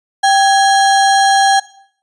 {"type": "tone with sample-and-hold", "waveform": "sine", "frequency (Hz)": 784, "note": "G5", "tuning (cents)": 0, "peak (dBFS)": -7, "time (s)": [0.23, 1.6], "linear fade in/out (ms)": 10, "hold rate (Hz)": 2450, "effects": ["noise-tail reverb RT60 0.6 s tail -18 dB re dry", "resampled to 22050 Hz"]}